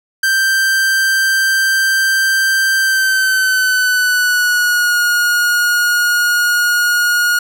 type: tone with pitch glide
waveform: 45% pulse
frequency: 1568 to 1437.9 Hz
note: G6 to F#6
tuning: 0 to -50 cents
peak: -11 dBFS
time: 0.23-7.39 s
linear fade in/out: 5 ms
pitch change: -150 cents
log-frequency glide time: 2.78-4.98 s
effects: none